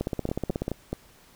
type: two click trains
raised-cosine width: 2 ms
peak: -15 / -14 dBFS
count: 4 / 12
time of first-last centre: 0.29-0.93 / 0.01-0.681 s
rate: 4.69 / 16.4 Hz
effects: pink hiss -56 dBFS RMS until 1.35 s